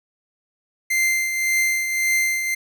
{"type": "tone with tremolo", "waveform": "45% pulse", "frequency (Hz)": 2087, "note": "C7", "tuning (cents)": -5, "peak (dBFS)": -16, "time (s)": [0.9, 2.55], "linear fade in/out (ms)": 10, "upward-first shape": "triangle", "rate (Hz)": 1.8, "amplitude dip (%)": 55, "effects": []}